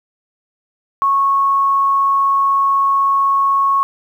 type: tone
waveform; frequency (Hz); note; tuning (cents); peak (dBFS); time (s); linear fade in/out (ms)
sine; 1101; C#6; -12; -11; 1.02-3.83; 0
effects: 8-bit